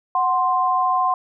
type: tone pair together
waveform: sine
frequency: 740 / 1046.5 Hz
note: F#5 / C6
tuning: 0 / 0 cents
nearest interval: tritone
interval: 600 cents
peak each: -20 / -18 dBFS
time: 0.15-1.14 s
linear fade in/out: 2 ms
effects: none